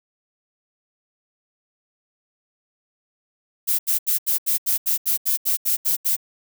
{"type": "noise bursts", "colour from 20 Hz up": "violet", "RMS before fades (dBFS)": -20, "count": 13, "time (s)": [3.67, 6.166], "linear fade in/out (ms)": 20, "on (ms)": 120, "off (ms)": 78, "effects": []}